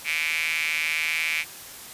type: tone with high-pass filter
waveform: square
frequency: 79.3 Hz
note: D#2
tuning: 33 cents sharp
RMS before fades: -26 dBFS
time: 0.04-1.45 s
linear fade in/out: 50 ms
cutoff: 2300 Hz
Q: 7.9
effects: white hiss -41 dBFS RMS until 1.93 s + resampled to 32000 Hz